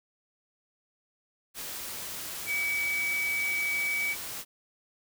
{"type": "tone in noise", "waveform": "sine", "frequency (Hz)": 2280, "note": "C#7", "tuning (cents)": 48, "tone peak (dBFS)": -27, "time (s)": [2.46, 4.16], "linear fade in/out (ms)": 50, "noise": "white", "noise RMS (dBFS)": -38, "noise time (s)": [1.54, 4.45], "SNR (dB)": 8, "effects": []}